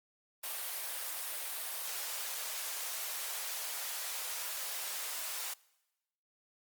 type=high-pass noise; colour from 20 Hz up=white; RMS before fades=-39 dBFS; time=0.43-5.54 s; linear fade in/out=10 ms; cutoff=520 Hz; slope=24 dB/octave; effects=noise-tail reverb RT60 1.0 s tail -23 dB re dry + Opus 32 kbps